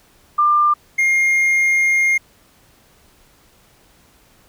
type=tone pair in turn; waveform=sine / triangle; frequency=1194 / 2127 Hz; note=D6 / C7; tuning=+28 / +28 cents; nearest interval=minor seventh; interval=1000 cents; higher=second; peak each=-11 dBFS; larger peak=neither; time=0.38-0.74 / 0.98-2.18 s; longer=second; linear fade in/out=10 ms; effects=pink hiss -53 dBFS RMS until 4.48 s